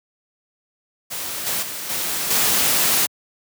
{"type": "noise with level steps", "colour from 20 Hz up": "white", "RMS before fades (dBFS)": [-28, -23, -30, -24, -18], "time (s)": [1.1, 3.07], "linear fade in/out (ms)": 20, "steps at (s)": [1.46, 1.62, 1.89, 2.3], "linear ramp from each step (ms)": 10, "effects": ["high-pass 100 Hz 12 dB/octave"]}